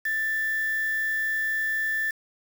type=tone with quantisation; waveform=sine; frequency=1768 Hz; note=A6; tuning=8 cents sharp; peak=-24 dBFS; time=0.05-2.11 s; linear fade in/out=5 ms; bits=6; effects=none